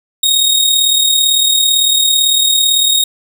sawtooth tone with amplitude modulation, 3741 Hz, A#7, 5 cents sharp, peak -4 dBFS, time 0.23-3.04 s, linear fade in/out 5 ms, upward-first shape sine, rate 37.9 Hz, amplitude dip 45%, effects none

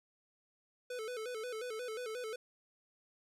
square tone with vibrato, 466.2 Hz, A#4, in tune, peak -40 dBFS, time 0.9-2.36 s, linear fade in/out 5 ms, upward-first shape square, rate 5.6 Hz, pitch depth 110 cents each way, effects low-pass 12000 Hz 12 dB/octave

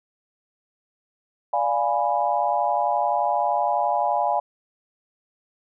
sine chord, D diminished seventh, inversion none, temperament equal, 587.3 / 698.5 / 830.6 / 987.8 Hz, D5 / F5 / Ab5 / Cb6, 0 / 0 / 0 / 0 cents, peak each -27 / -24 / -23 / -27 dBFS, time 1.53-4.4 s, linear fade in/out 5 ms, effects none

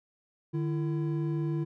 triangle tone pair together, 150.53 / 335.4 Hz, D3 / E4, +43 / +30 cents, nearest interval octave + major second, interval 1387 cents, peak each -27 / -31 dBFS, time 0.53-1.65 s, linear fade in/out 20 ms, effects none

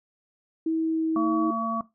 sine tone with pitch glide, 322.8 to 320.2 Hz, E4 to D#4, -36 to +50 cents, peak -22 dBFS, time 0.66-1.51 s, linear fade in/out 5 ms, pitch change -14 cents, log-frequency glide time 0.79-1.24 s
harmonic tone, 226.3 Hz, A3, 49 cents sharp, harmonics 1 / 3 / 5, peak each -29 / -34 / -27 dBFS, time 1.16-1.81 s, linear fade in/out 2 ms
effects noise-tail reverb RT60 0.2 s tail -17 dB re dry

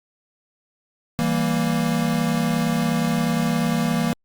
square chord, E diminished, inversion none, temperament equal, 164.81 / 196 / 233.1 Hz, E3 / G3 / Bb3, 0 / 0 / 0 cents, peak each -24 / -27 / -23 dBFS, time 1.19-4.13 s, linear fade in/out 0 ms, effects Opus 48 kbps

